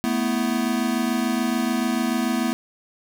square chord, A suspended second, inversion none, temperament equal, 220 / 246.9 / 329.6 Hz, A3 / B3 / E4, 0 / 0 / 0 cents, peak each -26 / -24 / -29 dBFS, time 0.04-2.53 s, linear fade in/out 0 ms, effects none

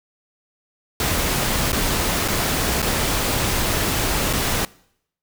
pink noise with dropouts, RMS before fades -21 dBFS, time 1-4.65 s, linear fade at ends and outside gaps 1 ms, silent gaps 1.72-1.729 / 2.279-2.284 / 2.819-2.826 / 4.329-4.334 s, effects noise-tail reverb RT60 0.7 s tail -23 dB re dry

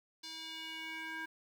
square tone with band-pass filter sweep, 321.4 Hz, E4, 44 cents flat, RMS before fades -44 dBFS, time 0.23-1.26 s, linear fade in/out 10 ms, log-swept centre 4500 to 1600 Hz, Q 2.8, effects 10-bit

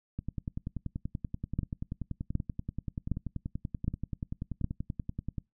two click trains, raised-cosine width 5 ms, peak -16 / -22 dBFS, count 5 / 55, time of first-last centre 1.59-4.643 / 0.19-5.382 s, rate 1.31 / 10.4 Hz, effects noise-tail reverb RT60 0.2 s tail -25 dB re dry

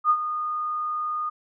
sine tone with ADSR envelope, 1227 Hz, D#6, 25 cents flat, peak -14 dBFS, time 0.04-1.3 s, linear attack 59 ms, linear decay 64 ms, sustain -11 dB, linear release 14 ms, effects none

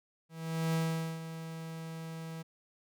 45% pulse tone with ADSR envelope, 162.6 Hz, E3, 23 cents flat, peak -28 dBFS, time 0.29-2.43 s, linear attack 450 ms, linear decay 450 ms, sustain -12 dB, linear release 16 ms, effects none

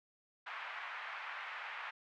white band-pass noise, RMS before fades -45 dBFS, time 0.46-1.91 s, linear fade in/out 10 ms, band 810 to 2300 Hz, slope 24 dB/octave, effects none

